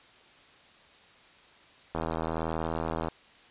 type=click train; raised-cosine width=1 ms; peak=-17 dBFS; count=93; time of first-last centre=1.95-3.084 s; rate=81.1 Hz; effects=white hiss -56 dBFS RMS until 3.5 s + resampled to 8000 Hz